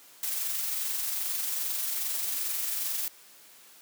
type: noise with amplitude modulation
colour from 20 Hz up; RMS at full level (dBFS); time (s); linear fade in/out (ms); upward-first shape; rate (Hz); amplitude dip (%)
blue; -30; 0.23-3.08; 2; sine; 22.5; 30
effects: white hiss -54 dBFS RMS until 3.81 s + high-pass 200 Hz 12 dB/octave